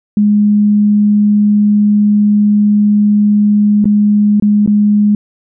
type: tone with dropouts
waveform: sine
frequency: 207.7 Hz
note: G#3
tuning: in tune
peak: -6 dBFS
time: 0.17-5.15 s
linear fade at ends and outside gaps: 2 ms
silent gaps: 3.844-3.855 / 4.399-4.423 / 4.662-4.675 s
effects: none